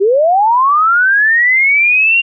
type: linear sweep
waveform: sine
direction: up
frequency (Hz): 371.3 to 2794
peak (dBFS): -7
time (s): 0-2.22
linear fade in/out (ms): 20
effects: none